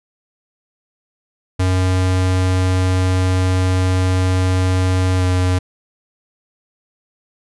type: tone with pitch glide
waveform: square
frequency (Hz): 92.5 to 91.38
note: F#2 to F#2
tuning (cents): 0 to -21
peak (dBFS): -14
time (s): 1.59-5.59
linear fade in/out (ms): 10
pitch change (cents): -21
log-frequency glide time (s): 5.17-5.23
effects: resampled to 24000 Hz